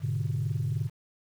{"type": "chord", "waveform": "sine", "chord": "G# diminished", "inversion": "none", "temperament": "equal", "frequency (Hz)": [103.83, 123.47, 146.83], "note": ["G#2", "B2", "D3"], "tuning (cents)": [0, 0, 0], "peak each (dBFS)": -30, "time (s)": [0, 0.9], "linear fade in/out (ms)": 50, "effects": ["tanh soft clip ceiling -21 dBFS", "9-bit"]}